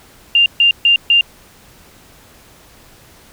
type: tone bursts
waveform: sine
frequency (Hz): 2794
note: F7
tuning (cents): 0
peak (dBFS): -7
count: 4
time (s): 0.35-1.21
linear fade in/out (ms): 2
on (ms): 110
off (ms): 140
effects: pink hiss -45 dBFS RMS until 3.32 s